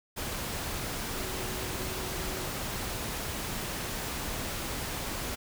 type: tone in noise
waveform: sine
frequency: 372.7 Hz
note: F#4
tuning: 13 cents sharp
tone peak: -42 dBFS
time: 1.14-2.47 s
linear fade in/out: 20 ms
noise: pink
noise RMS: -35 dBFS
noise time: 0.16-5.36 s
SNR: -10 dB
effects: none